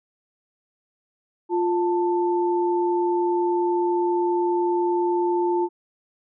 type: tone pair together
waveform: sine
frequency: 350.7 / 885 Hz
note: F4 / A5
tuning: +7 / +10 cents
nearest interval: octave + major third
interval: 1603 cents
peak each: -20 / -25 dBFS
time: 1.49-5.69 s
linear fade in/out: 50 ms
effects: none